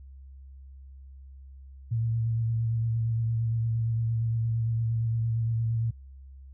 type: tone with vibrato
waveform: sine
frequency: 114.1 Hz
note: A#2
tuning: 37 cents flat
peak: -24 dBFS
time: 1.91-5.91 s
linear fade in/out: 10 ms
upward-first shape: sine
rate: 8.7 Hz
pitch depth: 25 cents each way
effects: added 67 Hz sine -44 dBFS peak until 6.53 s